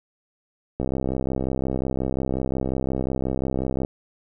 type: click train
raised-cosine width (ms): 2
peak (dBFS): -12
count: 201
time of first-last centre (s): 0.8-3.849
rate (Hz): 65.6
effects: none

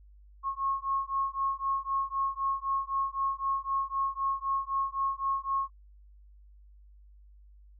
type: beating tone pair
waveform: sine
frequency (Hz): 1087 / 1090.9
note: C#6 / C#6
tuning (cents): -34 / -28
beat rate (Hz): 3.9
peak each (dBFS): -31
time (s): 0.43-5.7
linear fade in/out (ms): 50
effects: added 50 Hz sine -52 dBFS peak until 7.79 s

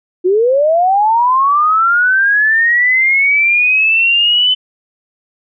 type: linear sweep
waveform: sine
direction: up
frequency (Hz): 348.9 to 3038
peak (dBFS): -8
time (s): 0.24-4.55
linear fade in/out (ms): 20
effects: none

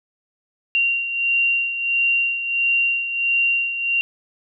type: beating tone pair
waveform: sine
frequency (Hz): 2763 / 2764.5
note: F7 / F7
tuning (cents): -19 / -18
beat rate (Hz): 1.5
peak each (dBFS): -18 / -25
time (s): 0.75-4.01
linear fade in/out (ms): 0
effects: none

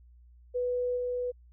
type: tone with level steps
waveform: sine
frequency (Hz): 493.9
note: B4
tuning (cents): 0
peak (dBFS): -27 / -29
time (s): 0.54-1.32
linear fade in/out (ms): 20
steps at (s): 0.96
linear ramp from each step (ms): 20
effects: added 60 Hz sine -53 dBFS peak until 1.52 s

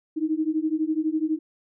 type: beating tone pair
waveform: sine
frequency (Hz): 307.7 / 319.7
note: D#4 / D#4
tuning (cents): -19 / +47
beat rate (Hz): 12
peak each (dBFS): -25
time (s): 0.16-1.39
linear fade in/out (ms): 20
effects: none

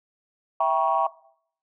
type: chord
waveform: sine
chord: E diminished seventh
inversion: none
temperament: equal with one note detuned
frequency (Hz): 659.3 / 784 / 955.2 / 1108.7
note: E5 / G5 / Bb5 / Db6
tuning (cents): 0 / 0 / +42 / 0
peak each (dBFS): -24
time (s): 0.6-1.07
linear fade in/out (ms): 5
effects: noise-tail reverb RT60 0.6 s tail -19 dB re dry + tanh soft clip ceiling -10 dBFS

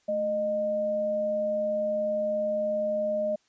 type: tone pair together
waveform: sine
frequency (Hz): 217 / 613.8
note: A3 / D#5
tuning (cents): -24 / -24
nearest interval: octave + tritone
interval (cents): 1800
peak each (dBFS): -36 / -25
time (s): 0.08-3.36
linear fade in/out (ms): 10
effects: white hiss -68 dBFS RMS until 3.48 s + resampled to 16000 Hz

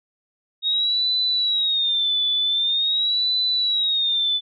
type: tone with vibrato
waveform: sine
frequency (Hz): 3729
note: A#7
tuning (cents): 0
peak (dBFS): -18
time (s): 0.62-4.41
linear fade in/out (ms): 50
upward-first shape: sine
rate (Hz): 0.45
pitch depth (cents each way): 120
effects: none

